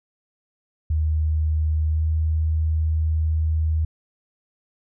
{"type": "tone with pitch glide", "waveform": "sine", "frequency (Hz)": [77.78, 78.91], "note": ["D#2", "D#2"], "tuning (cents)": [0, 25], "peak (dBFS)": -18, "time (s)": [0.9, 3.85], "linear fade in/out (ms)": 5, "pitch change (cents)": 25, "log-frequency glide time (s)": [1.89, 2.03], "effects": []}